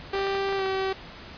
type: tone with pitch glide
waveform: sawtooth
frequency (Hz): 392 to 383.3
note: G4 to G4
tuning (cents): 0 to -39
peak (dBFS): -21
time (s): 0.13-0.93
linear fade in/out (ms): 5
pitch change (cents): -39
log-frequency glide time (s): 0.56-0.63
type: clicks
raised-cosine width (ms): 0.5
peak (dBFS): -21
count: 8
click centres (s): 0.152 / 0.192 / 0.269 / 0.349 / 0.49 / 0.526 / 0.592 / 0.66
type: tone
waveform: 5% pulse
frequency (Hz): 606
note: D#5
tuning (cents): -46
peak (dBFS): -28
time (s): 0.16-0.38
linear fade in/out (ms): 2
effects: pink hiss -43 dBFS RMS until 1.37 s + resampled to 11025 Hz